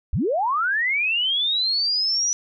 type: linear sweep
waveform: sine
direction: up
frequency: 41.85 to 5920 Hz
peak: -19 dBFS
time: 0.13-2.33 s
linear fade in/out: 0 ms
effects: none